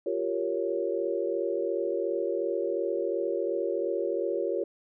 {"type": "chord", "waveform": "sine", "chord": "G half-diminished seventh", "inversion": "third", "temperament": "equal", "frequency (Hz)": [349.2, 392, 466.2, 554.4], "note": ["F4", "G4", "Bb4", "Db5"], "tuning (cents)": [0, 0, 0, 0], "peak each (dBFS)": -32, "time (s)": [0.06, 4.64], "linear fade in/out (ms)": 5, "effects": []}